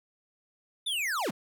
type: linear sweep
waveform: square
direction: down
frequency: 3639 to 123.47 Hz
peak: -29 dBFS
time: 0.86-1.31 s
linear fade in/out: 10 ms
effects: none